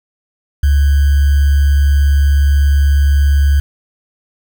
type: tone with sample-and-hold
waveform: sine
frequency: 70.8 Hz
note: C#2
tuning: 37 cents sharp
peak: -7 dBFS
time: 0.63-3.6 s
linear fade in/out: 5 ms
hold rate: 1575 Hz
effects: none